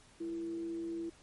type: tone with frequency modulation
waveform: sine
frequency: 333.7 Hz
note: E4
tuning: 21 cents sharp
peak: -36 dBFS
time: 0.2-1.1 s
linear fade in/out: 10 ms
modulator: 132 Hz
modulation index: 0.22
effects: pink hiss -61 dBFS RMS until 1.22 s + MP3 48 kbps